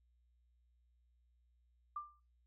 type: tone with exponential decay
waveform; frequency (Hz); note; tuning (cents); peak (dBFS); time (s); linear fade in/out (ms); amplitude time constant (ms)
sine; 1188; D6; +20; -37; 1.96-2.2; 5; 52
effects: noise-tail reverb RT60 0.3 s tail -26 dB re dry + added 60 Hz sine -70 dBFS peak until 2.46 s